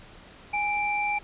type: tone pair together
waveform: sine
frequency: 828.4 / 2349 Hz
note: G#5 / D7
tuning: -5 / 0 cents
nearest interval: octave + tritone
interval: 1805 cents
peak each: -27 dBFS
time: 0.53-1.19 s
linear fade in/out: 10 ms
effects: pink hiss -49 dBFS RMS until 1.23 s + resampled to 8000 Hz